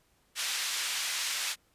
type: band-pass noise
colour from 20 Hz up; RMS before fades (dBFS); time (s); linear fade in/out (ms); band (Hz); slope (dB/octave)
pink; -33; 0.35-1.56; 50; 2100 to 9000; 12
effects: pink hiss -69 dBFS RMS until 1.74 s + resampled to 32000 Hz